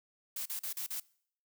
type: noise bursts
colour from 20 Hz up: blue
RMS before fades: -38 dBFS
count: 5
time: 0.36-1.001 s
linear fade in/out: 5 ms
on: 97 ms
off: 39 ms
effects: noise-tail reverb RT60 0.6 s tail -23 dB re dry